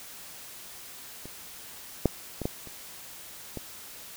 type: clicks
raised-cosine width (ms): 2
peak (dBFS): -28 / -7 / -19 / -14 / -30 / -21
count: 6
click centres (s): 1.256 / 2.057 / 2.417 / 2.455 / 2.673 / 3.573
effects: white hiss -45 dBFS RMS until 4.16 s